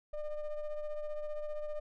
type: ring-modulated tone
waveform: triangle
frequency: 303.6 Hz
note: D#4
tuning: 42 cents flat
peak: -30 dBFS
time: 0.13-1.8 s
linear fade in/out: 10 ms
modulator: 296 Hz
effects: none